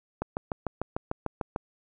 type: click train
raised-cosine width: 1 ms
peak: -15 dBFS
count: 10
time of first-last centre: 0.22-1.561 s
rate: 6.71 Hz
effects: none

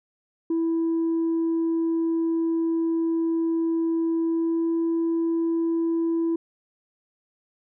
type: tone with pitch glide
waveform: sine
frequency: 329.6 to 331.7 Hz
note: E4 to E4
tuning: 0 to +11 cents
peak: -19 dBFS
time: 0.5-6.36 s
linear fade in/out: 5 ms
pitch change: +11 cents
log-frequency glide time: 4.25-4.72 s
effects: tanh soft clip ceiling -19 dBFS

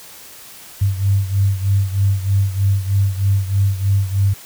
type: beating tone pair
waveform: sine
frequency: 97.5 / 100.7 Hz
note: G2 / G2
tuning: -9 / +47 cents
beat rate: 3.2 Hz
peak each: -15 / -19 dBFS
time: 0.81-4.34 s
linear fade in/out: 10 ms
effects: white hiss -39 dBFS RMS until 4.45 s

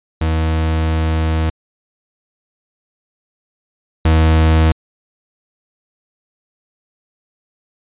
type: tone pair in turn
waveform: 40% pulse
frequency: 79.9 / 79.9 Hz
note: D#2 / D#2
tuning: +47 / +47 cents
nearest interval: unison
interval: 0 cents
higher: neither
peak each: -13 / -8 dBFS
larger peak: second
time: 0.21-1.5 / 4.05-4.72 s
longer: first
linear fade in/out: 5 ms
effects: resampled to 8000 Hz

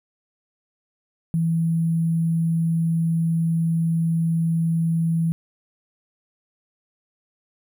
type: tone with sample-and-hold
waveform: sine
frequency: 164.81 Hz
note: E3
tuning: in tune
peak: -18 dBFS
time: 1.34-5.32 s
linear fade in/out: 0 ms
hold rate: 11025 Hz
effects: none

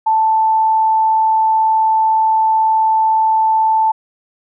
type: tone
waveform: sine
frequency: 881 Hz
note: A5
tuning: 2 cents sharp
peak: -10 dBFS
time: 0.06-3.92 s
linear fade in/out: 10 ms
effects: none

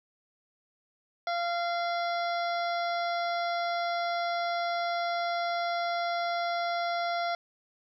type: harmonic tone with a mistuned harmonic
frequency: 690 Hz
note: F5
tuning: 21 cents flat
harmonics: 1 / 2 / 3 / 5 / 6 / 7 / 8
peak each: -29 / -35 / -39 / -43 / -45 / -46 / -47 dBFS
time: 1.27-7.35 s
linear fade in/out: 2 ms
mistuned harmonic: 5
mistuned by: -29 cents
effects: 11-bit

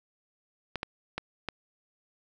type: clicks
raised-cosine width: 0.3 ms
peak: -16 dBFS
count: 4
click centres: 0.757 / 0.831 / 1.18 / 1.487 s
effects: none

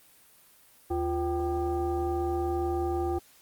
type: tone with frequency modulation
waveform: sine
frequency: 349.2 Hz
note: F4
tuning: in tune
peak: -26 dBFS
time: 0.9-3.19 s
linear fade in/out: 10 ms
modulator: 427 Hz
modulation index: 0.99
effects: white hiss -58 dBFS RMS until 3.41 s + Opus 32 kbps

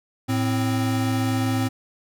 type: tone pair together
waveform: square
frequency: 109.99 / 261.6 Hz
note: A2 / C4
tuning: 0 / 0 cents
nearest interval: octave + minor third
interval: 1500 cents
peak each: -24 dBFS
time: 0.28-1.69 s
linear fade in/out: 20 ms
effects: none

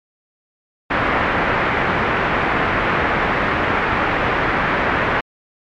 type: low-pass noise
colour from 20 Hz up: white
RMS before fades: -18 dBFS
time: 0.9-5.21 s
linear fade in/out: 10 ms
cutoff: 2000 Hz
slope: 24 dB/octave
effects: MP3 96 kbps

